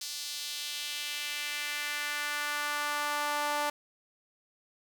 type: tone with high-pass filter sweep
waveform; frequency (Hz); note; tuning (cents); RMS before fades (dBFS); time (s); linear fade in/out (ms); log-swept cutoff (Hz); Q
sawtooth; 293.7; D4; 0; -34; 0.01-3.7; 5; 4700 to 800; 1.7
effects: none